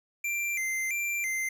square tone with vibrato, 2217 Hz, C#7, in tune, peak -29 dBFS, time 0.24-1.49 s, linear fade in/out 5 ms, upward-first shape square, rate 1.5 Hz, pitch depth 110 cents each way, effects none

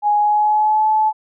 sine tone with pitch glide, 832 to 864.8 Hz, G#5 to A5, +3 to -30 cents, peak -12 dBFS, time 0.02-1.13 s, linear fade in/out 50 ms, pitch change +67 cents, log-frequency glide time 0.18-0.87 s, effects none

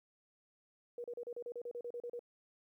sine tone bursts, 480 Hz, B4, 49 cents flat, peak -40 dBFS, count 13, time 0.98-2.193 s, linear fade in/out 2 ms, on 61 ms, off 35 ms, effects 13-bit

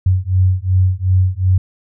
sine beating tone pair, 91.6 / 94.3 Hz, F#2 / F#2, -17 / +33 cents, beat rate 2.7 Hz, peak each -14 dBFS, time 0.06-1.58 s, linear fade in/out 5 ms, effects none

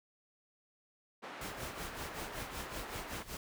white band-pass noise, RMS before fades -47 dBFS, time 1.22-3.24 s, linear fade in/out 20 ms, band 220 to 1600 Hz, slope 12 dB/octave
pink noise with tremolo, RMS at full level -42 dBFS, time 1.41-3.37 s, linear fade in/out 2 ms, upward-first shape sine, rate 5.3 Hz, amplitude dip 80%
effects none

